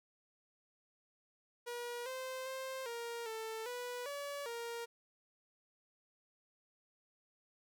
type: tone with pitch steps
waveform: sawtooth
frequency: 480.1 / 519 / 526 / 468.7 / 444.1 / 491 / 570 / 468 Hz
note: B4 / C5 / C5 / A#4 / A4 / B4 / C#5 / A#4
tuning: -49 / -14 / +9 / +9 / +16 / -10 / +48 / +7 cents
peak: -37 dBFS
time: 1.66-4.86 s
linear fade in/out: 20 ms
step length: 400 ms
effects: none